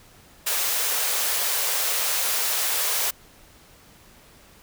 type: high-pass noise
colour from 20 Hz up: white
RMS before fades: -24 dBFS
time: 0.46-3.11 s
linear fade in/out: 10 ms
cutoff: 420 Hz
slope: 48 dB/octave
effects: pink hiss -52 dBFS RMS until 4.62 s